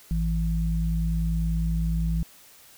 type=tone pair together; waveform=sine; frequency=55 / 164.81 Hz; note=A1 / E3; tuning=0 / 0 cents; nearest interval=octave + perfect fifth; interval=1900 cents; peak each=-24 / -26 dBFS; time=0.11-2.23 s; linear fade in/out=0 ms; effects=white hiss -52 dBFS RMS until 2.77 s

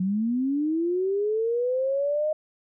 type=linear sweep; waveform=sine; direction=up; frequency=180 to 622.3 Hz; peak=-22 dBFS; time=0-2.33 s; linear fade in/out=5 ms; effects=none

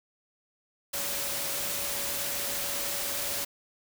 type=tone in noise; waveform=sine; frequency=567 Hz; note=C#5; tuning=39 cents sharp; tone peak=-43 dBFS; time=0.93-3.45 s; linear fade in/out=10 ms; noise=white; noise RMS=-32 dBFS; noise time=0.93-3.45 s; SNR=-14 dB; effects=none

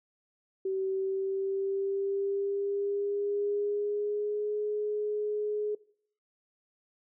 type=tone with pitch glide; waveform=sine; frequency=382.9 to 420 Hz; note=G4 to G#4; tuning=-41 to +19 cents; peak=-28 dBFS; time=0.65-5.75 s; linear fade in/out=5 ms; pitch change=+160 cents; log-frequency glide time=0.86-4.56 s; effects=noise-tail reverb RT60 0.6 s tail -21 dB re dry

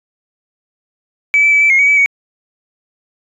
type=tone with pitch steps; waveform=sine; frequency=2297 / 2319 / 2295 / 2320 / 2147 / 2258 / 2296 / 2240 Hz; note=D7 / D7 / D7 / D7 / C7 / C#7 / D7 / C#7; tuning=-39 / -22 / -40 / -22 / +44 / +31 / -40 / +18 cents; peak=-6 dBFS; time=1.34-2.06 s; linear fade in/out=0 ms; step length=90 ms; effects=tanh soft clip ceiling -3 dBFS

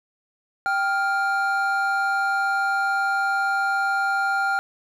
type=tone pair together; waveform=triangle; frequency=784 / 1401.8 Hz; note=G5 / F6; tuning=0 / +6 cents; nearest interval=minor seventh; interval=1006 cents; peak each=-22 / -20 dBFS; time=0.66-4.59 s; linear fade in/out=0 ms; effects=none

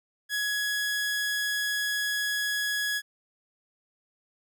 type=tone; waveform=sawtooth; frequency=1676 Hz; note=G#6; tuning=15 cents sharp; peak=-23 dBFS; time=0.29-3.02 s; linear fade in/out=50 ms; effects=none

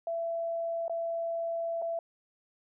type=tone with dropouts; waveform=sine; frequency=669 Hz; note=E5; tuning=25 cents sharp; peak=-30 dBFS; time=0.07-1.99 s; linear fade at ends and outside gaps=2 ms; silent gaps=0.881-0.896 / 1.818-1.822 s; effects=none

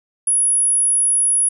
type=tone; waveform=sine; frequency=10300 Hz; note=E9; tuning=41 cents flat; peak=-13 dBFS; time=0.27-1.49 s; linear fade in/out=5 ms; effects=none

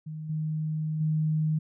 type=tone with level steps; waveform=sine; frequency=155.56 Hz; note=D#3; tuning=in tune; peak=-34 / -27 / -23 dBFS; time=0.06-1.59 s; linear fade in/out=10 ms; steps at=0.29 / 1 s; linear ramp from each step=10 ms; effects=none

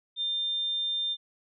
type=tone; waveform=sine; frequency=3600 Hz; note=A7; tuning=39 cents sharp; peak=-27 dBFS; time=0.16-1.17 s; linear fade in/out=50 ms; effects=none

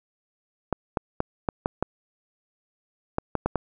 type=clicks; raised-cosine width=1 ms; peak=-9 dBFS; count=10; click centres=0.727 / 0.972 / 1.204 / 1.488 / 1.659 / 1.826 / 3.184 / 3.353 / 3.46 / 3.557 s; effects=none

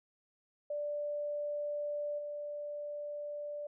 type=tone with level steps; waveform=sine; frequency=587.3 Hz; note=D5; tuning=in tune; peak=-34 / -38 dBFS; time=0.7-3.67 s; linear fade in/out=5 ms; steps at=2.18 s; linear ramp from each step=10 ms; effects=none

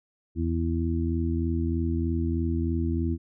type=harmonic tone; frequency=83.2 Hz; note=E2; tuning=17 cents sharp; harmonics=1 / 2 / 3 / 4; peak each=-26 / -34 / -30 / -31 dBFS; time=0.35-3.18 s; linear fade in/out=50 ms; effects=none

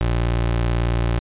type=tone; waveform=25% pulse; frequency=58.27 Hz; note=A#1; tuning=in tune; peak=-14 dBFS; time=0.01-1.19 s; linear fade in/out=0 ms; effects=resampled to 8000 Hz

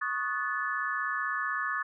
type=chord; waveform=sine; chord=D# half-diminished seventh; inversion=third; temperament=equal with one note detuned; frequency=1108.7 / 1244.5 / 1480 / 1729.8 Hz; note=C#6 / D#6 / F#6 / A6; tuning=0 / 0 / 0 / -30 cents; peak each=-35 / -35 / -37 / -32 dBFS; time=0.01-1.83 s; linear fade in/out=10 ms; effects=none

